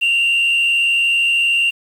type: tone with frequency modulation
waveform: sine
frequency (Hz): 2772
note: F7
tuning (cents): -14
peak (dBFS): -11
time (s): 0.01-1.71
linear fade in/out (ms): 20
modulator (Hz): 78.6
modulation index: 0.78
effects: tanh soft clip ceiling -10 dBFS + 7-bit